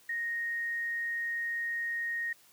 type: tone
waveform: sine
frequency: 1864.7 Hz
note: A#6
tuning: in tune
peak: -31 dBFS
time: 0.09-2.33 s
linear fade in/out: 5 ms
effects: white hiss -61 dBFS RMS until 2.52 s + high-pass 80 Hz 12 dB/octave